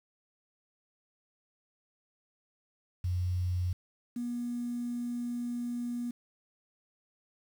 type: tone pair in turn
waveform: sine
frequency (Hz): 90.2 / 240.8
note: F#2 / B3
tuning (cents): -44 / -44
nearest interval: octave + perfect fourth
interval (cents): 1700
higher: second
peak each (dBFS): -28 / -32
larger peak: first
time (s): 3.04-3.73 / 4.16-6.11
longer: second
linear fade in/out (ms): 5
effects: 9-bit